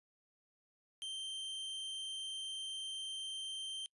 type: tone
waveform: 45% pulse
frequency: 3136 Hz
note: G7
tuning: in tune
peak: -40 dBFS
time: 1.02-3.86 s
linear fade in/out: 0 ms
effects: noise-tail reverb RT60 0.1 s tail -24 dB re dry + resampled to 24000 Hz